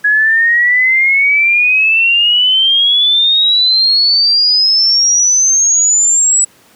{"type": "exponential sweep", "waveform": "sine", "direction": "up", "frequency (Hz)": [1671, 7902], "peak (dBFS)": -7, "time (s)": [0.04, 6.45], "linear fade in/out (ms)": 10, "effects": ["pink hiss -46 dBFS RMS until 6.75 s", "high-pass 150 Hz 12 dB/octave"]}